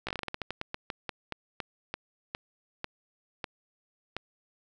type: slowing click train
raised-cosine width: 0.3 ms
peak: -17 dBFS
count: 22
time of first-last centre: 0.07-4.166 s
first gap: 16 ms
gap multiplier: 1.21
effects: none